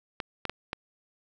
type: clicks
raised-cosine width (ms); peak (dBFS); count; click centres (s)
0.3; -15; 4; 0.202 / 0.453 / 0.496 / 0.731
effects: 9-bit